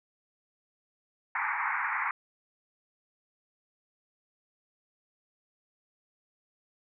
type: band-pass noise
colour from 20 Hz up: pink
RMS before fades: -31 dBFS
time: 1.35-2.11 s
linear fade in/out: 2 ms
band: 830 to 2300 Hz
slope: 96 dB/octave
effects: none